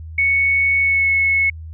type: tone with pitch glide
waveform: sine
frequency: 2217 to 2194 Hz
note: C#7 to C#7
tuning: 0 to -18 cents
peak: -13 dBFS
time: 0.18-1.5 s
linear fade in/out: 5 ms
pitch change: -18 cents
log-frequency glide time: 0.8-1.09 s
effects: added 80 Hz sine -30 dBFS peak until 1.73 s